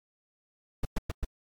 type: noise bursts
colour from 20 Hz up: brown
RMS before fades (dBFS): -27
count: 4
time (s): 0.83-1.248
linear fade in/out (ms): 5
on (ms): 22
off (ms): 110
effects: AAC 64 kbps